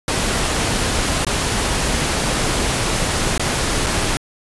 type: noise with dropouts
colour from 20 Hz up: pink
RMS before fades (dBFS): -19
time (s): 0.08-4.17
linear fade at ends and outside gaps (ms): 1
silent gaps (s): 1.248-1.267 / 3.378-3.396 / 3.863-3.867
effects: resampled to 24000 Hz